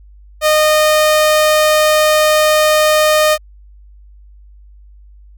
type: tone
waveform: sawtooth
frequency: 614 Hz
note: D#5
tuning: 23 cents flat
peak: -5 dBFS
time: 0.41-3.38 s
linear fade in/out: 50 ms
effects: added 50 Hz sine -38 dBFS peak until 5.37 s